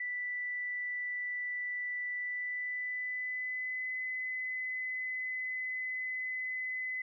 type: tone with pitch glide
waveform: sine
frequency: 1975.5 to 2021 Hz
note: B6 to B6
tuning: 0 to +39 cents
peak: -34 dBFS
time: 0-7.02 s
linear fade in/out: 5 ms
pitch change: +39 cents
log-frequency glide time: 2.17-3.93 s
effects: none